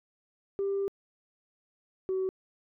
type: tone pair in turn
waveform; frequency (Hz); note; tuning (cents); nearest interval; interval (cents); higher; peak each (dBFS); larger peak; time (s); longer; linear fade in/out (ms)
sine; 395.1 / 377.6; G4 / F#4; +14 / +35; minor second; 79; first; -26; neither; 0.59-0.88 / 2.09-2.29; first; 0
effects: tanh soft clip ceiling -24 dBFS